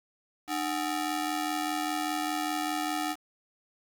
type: ring-modulated tone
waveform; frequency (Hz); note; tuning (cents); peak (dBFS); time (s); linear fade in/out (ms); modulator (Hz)
sawtooth; 521; C5; -7; -22; 0.47-3.16; 50; 218
effects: 8-bit